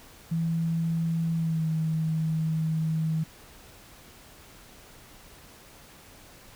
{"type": "tone with pitch glide", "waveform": "sine", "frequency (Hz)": [164.81, 159.1], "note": ["E3", "D#3"], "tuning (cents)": [0, 39], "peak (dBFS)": -24, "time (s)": [0.31, 3.24], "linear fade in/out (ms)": 10, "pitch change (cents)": -61, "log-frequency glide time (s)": [1.35, 1.66], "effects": ["pink hiss -51 dBFS RMS until 6.55 s"]}